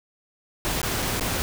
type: noise with dropouts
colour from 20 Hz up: pink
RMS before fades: -26 dBFS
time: 0.65-1.42 s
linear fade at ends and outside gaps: 0 ms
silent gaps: 0.816-0.83 / 1.021-1.025 / 1.197-1.209 s
effects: none